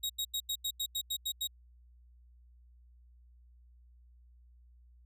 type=tone bursts; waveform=sawtooth; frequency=3791 Hz; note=A#7; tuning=28 cents sharp; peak=-29 dBFS; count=10; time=0.03-1.474 s; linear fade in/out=10 ms; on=67 ms; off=86 ms; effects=added 60 Hz sine -57 dBFS peak until 5.05 s